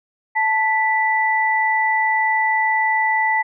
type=tone pair together; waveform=sine; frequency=878.4 / 1975.5 Hz; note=A5 / B6; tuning=-3 / 0 cents; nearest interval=octave + major second; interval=1403 cents; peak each=-18 dBFS; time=0.35-3.43 s; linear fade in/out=20 ms; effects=none